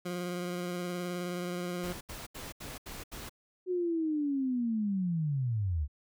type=tone with vibrato; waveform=20% pulse; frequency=177.4 Hz; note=F3; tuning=27 cents sharp; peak=-29 dBFS; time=0.05-1.93 s; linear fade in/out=10 ms; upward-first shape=triangle; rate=19 Hz; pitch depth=26 cents each way
type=noise bursts; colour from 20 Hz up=pink; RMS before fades=-43 dBFS; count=6; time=1.83-3.295 s; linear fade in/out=10 ms; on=180 ms; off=77 ms
type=linear sweep; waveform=sine; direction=down; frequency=370 to 67 Hz; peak=-28 dBFS; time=3.66-5.88 s; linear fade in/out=50 ms
effects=none